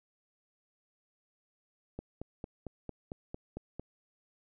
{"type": "click train", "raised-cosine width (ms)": 2, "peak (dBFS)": -26, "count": 9, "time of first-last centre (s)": [1.99, 3.796], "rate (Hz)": 4.43, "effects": []}